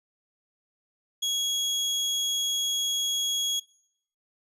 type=tone; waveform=30% pulse; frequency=3322 Hz; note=G#7; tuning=in tune; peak=-22 dBFS; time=1.22-3.6 s; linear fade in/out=10 ms; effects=noise-tail reverb RT60 0.7 s tail -23 dB re dry + resampled to 32000 Hz